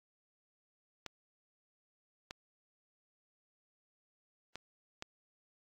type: clicks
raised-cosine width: 0.2 ms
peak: -24 dBFS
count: 4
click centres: 1.063 / 2.309 / 4.556 / 5.024 s
effects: AAC 48 kbps